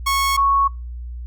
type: tone pair in turn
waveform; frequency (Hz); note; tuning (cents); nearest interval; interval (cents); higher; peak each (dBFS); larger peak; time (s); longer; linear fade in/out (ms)
sawtooth / sine; 1100 / 1107; C#6 / C#6; -14 / -3; unison; 11; second; -13; neither; 0.06-0.37 / 0.37-0.68; neither; 10
effects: noise-tail reverb RT60 0.3 s tail -26 dB re dry + added 60 Hz sine -28 dBFS peak until 1.26 s